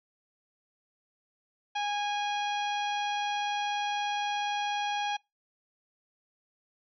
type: harmonic tone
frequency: 823 Hz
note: G#5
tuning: 16 cents flat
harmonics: 1 / 2 / 3 / 4 / 5 / 6 / 7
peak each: -30 / -39 / -38 / -38 / -48 / -52 / -48 dBFS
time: 1.75-5.17 s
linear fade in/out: 10 ms
effects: noise-tail reverb RT60 0.2 s tail -25 dB re dry